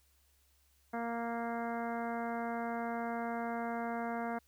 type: harmonic tone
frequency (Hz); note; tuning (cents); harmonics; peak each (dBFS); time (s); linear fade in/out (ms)
233.1; A#3; 0; 1 / 2 / 3 / 4 / 5 / 6 / 7 / 8 / 9; -39 / -43 / -39 / -45 / -48 / -47 / -49 / -57 / -52; 0.93-4.39; 10
effects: added 68 Hz sine -70 dBFS peak until 4.47 s + white hiss -72 dBFS RMS until 4.47 s